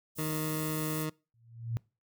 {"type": "band-stop noise", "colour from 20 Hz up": "white", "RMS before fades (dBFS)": -40, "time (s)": [0.15, 1.07], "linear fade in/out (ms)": 50, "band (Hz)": [310, 8100], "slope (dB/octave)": 12}
{"type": "tone", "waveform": "20% pulse", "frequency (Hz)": 155.56, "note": "D#3", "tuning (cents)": 0, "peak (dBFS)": -27, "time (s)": [0.18, 1.1], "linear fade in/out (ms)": 10}
{"type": "tone with exponential growth", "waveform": "sine", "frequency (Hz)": 115.8, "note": "A#2", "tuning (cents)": -11, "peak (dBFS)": -27, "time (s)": [1.34, 1.77], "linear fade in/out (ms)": 0, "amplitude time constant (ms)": 92}
{"effects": ["noise-tail reverb RT60 0.3 s tail -24 dB re dry"]}